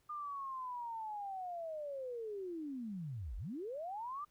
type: linear two-way sweep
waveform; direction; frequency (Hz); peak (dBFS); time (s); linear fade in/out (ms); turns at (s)
sine; down then up; 1215 to 41 to 1215; -40; 0.09-4.25; 10; 3.37
effects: pink hiss -75 dBFS RMS until 4.3 s